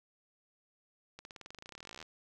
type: accelerating click train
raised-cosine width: 0.2 ms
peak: -30 dBFS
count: 29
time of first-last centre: 1.19-2.027 s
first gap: 61 ms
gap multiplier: 0.94
effects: none